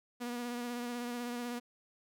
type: tone with vibrato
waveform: sawtooth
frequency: 241.5 Hz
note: B3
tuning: 39 cents flat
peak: -33 dBFS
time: 0.2-1.6 s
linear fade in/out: 20 ms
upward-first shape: triangle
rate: 16 Hz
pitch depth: 29 cents each way
effects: none